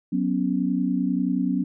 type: chord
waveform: sine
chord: F# suspended fourth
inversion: none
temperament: equal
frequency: 185 / 246.9 / 277.2 Hz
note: F#3 / B3 / C#4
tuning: 0 / 0 / 0 cents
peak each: -25 dBFS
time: 0.12-1.64 s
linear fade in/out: 10 ms
effects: none